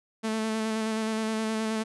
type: tone with vibrato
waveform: sawtooth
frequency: 220 Hz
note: A3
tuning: in tune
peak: -23 dBFS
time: 0.23-1.84 s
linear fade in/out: 20 ms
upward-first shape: square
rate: 9.5 Hz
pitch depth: 16 cents each way
effects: resampled to 24000 Hz